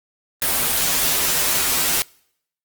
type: noise with comb filter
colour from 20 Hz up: white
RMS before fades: -19 dBFS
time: 0.42-2.02 s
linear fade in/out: 0 ms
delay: 9.4 ms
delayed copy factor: -1
effects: noise-tail reverb RT60 0.7 s tail -26 dB re dry + Opus 32 kbps

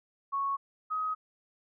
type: tone pair in turn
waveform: sine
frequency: 1106 / 1262.4 Hz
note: C#6 / D#6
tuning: -4 / +25 cents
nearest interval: major second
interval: 229 cents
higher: second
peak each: -28 / -29 dBFS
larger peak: first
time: 0.32-0.57 / 0.9-1.15 s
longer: neither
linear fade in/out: 20 ms
effects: none

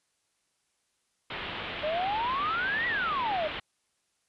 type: low-pass noise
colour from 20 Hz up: white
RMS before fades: -37 dBFS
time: 1.3-3.6 s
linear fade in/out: 5 ms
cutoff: 3500 Hz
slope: 48 dB/octave
type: exponential two-way sweep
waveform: sine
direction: up then down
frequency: 590 to 1975.5 to 590 Hz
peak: -27 dBFS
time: 1.83-3.48 s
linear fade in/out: 10 ms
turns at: 2.87 s
effects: white hiss -75 dBFS RMS until 4.28 s + resampled to 24000 Hz

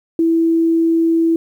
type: tone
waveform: sine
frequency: 329.6 Hz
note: E4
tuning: in tune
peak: -11 dBFS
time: 0.19-1.36 s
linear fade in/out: 2 ms
effects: 8-bit

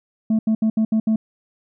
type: tone bursts at uneven times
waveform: sine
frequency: 219.9 Hz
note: A3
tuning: 1 cent flat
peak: -12 dBFS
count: 6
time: 0.3-0.39 / 0.47-0.55 / 0.62-0.7 / 0.77-0.85 / 0.92-1 / 1.07-1.16 s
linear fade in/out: 5 ms
effects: tanh soft clip ceiling -14 dBFS

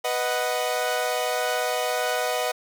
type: chord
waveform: sawtooth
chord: B major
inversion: none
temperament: equal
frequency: 493.9 / 622.3 / 740 Hz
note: B4 / D#5 / F#5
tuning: 0 / 0 / 0 cents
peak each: -24 dBFS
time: 0.04-2.52 s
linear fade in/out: 10 ms
effects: none

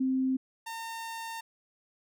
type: tone pair in turn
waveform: sine / sawtooth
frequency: 261.6 / 910.4 Hz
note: C4 / A#5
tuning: 0 / -41 cents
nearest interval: octave + minor seventh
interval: 2159 cents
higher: second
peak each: -25 / -33 dBFS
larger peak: first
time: 0-0.37 / 0.66-1.41 s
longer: second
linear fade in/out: 10 ms
effects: none

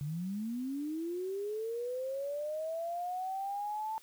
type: linear sweep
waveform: sine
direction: up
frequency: 138.9 to 888 Hz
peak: -34 dBFS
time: 0.01-3.98 s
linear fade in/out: 0 ms
effects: white hiss -60 dBFS RMS until 4.02 s

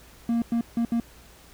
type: tone bursts at uneven times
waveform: triangle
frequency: 233.1 Hz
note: A#3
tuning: in tune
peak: -19 dBFS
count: 4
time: 0.29-0.42 / 0.52-0.61 / 0.77-0.85 / 0.92-1 s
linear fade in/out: 2 ms
effects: added 59 Hz sine -54 dBFS peak until 1.53 s + pink hiss -52 dBFS RMS until 1.53 s

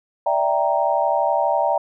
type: chord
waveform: sine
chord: E half-diminished seventh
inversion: third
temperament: equal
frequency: 587.3 / 659.3 / 784 / 932.3 Hz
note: D5 / E5 / G5 / Bb5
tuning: 0 / 0 / 0 / 0 cents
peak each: -22 dBFS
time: 0.26-1.78 s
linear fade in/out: 5 ms
effects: none

